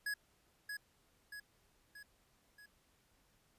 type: tone with echo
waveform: square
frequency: 1675 Hz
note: G#6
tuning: 14 cents sharp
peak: -37 dBFS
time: 0.06-0.14 s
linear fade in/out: 5 ms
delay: 630 ms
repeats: 4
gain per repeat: -5 dB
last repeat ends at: 2.66 s
effects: pink hiss -73 dBFS RMS until 3.58 s + resampled to 32000 Hz